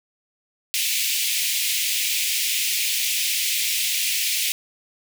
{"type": "high-pass noise", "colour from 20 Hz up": "pink", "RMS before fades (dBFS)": -23, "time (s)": [0.74, 4.52], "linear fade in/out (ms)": 0, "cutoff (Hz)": 2200, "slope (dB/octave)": 48, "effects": []}